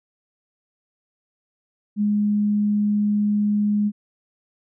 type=tone; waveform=sine; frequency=207.7 Hz; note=G#3; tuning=in tune; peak=-17 dBFS; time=1.96-3.92 s; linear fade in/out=50 ms; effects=none